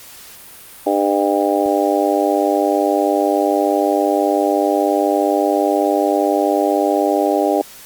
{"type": "harmonic tone", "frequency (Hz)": 100, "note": "G2", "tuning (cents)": 35, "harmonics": [3, 4, 5, 6, 7, 8], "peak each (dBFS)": [-19, -20, -22, -19, -23, -20], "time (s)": [0.86, 7.62], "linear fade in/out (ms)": 10, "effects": ["white hiss -39 dBFS RMS until 7.85 s", "Opus 48 kbps"]}